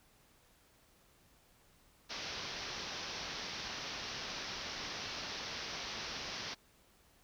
white low-pass noise, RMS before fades -43 dBFS, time 2.09-6.55 s, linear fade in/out 20 ms, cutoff 5900 Hz, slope 96 dB/octave, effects pink hiss -67 dBFS RMS until 7.23 s

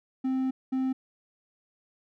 triangle tone bursts at uneven times, 261.6 Hz, C4, in tune, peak -23 dBFS, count 2, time 0.24-0.51 / 0.72-0.93 s, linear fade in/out 10 ms, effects none

